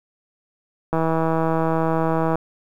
click train, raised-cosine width 1 ms, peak -8 dBFS, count 232, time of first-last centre 0.93-2.356 s, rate 162 Hz, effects 8-bit

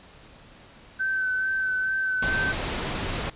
sine tone with vibrato, 1532 Hz, G6, 40 cents flat, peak -23 dBFS, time 0.99-2.53 s, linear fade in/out 20 ms, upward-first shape sine, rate 2.3 Hz, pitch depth 21 cents each way
pink noise, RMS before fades -29 dBFS, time 2.22-3.3 s, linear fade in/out 5 ms
effects pink hiss -50 dBFS RMS until 3.35 s + resampled to 8000 Hz

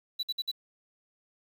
triangle tone bursts, 3951 Hz, B7, in tune, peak -27 dBFS, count 4, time 0.19-0.516 s, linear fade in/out 10 ms, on 41 ms, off 54 ms, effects 9-bit

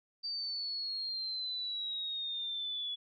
sine exponential sweep, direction down, 4652 to 3393 Hz, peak -35 dBFS, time 0.23-2.96 s, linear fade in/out 20 ms, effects none

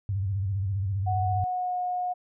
sine tone with vibrato, 97.6 Hz, G2, 7 cents flat, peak -25 dBFS, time 0.09-1.44 s, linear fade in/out 0 ms, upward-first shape square, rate 15 Hz, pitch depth 82 cents each way
sine tone with pitch glide, 740 to 723.1 Hz, F#5 to F#5, 0 to -40 cents, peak -26 dBFS, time 1.06-2.14 s, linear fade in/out 20 ms, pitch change -40 cents, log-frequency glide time 1.21-1.79 s
effects none

